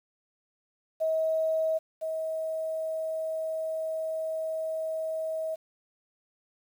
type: tone pair in turn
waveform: sine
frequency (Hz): 639 / 639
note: D#5 / D#5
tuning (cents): +46 / +46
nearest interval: unison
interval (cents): 0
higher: neither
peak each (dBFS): -24 / -29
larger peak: first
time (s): 1-1.79 / 2.01-5.56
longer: second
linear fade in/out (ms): 20
effects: 9-bit